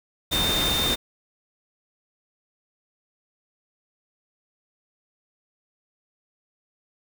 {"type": "tone in noise", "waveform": "sine", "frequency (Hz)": 3628, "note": "A#7", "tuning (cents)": -48, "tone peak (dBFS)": -23, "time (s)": [0.31, 0.96], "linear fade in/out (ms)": 20, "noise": "pink", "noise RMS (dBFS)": -26, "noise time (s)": [0.31, 0.96], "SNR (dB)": 0, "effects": []}